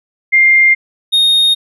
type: tone pair in turn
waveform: sine / triangle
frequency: 2108 / 3707 Hz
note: C7 / A#7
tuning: +12 / -10 cents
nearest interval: minor seventh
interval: 978 cents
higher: second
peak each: -5 / -6 dBFS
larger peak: first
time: 0.32-0.75 / 1.12-1.55 s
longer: neither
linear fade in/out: 20 ms
effects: resampled to 32000 Hz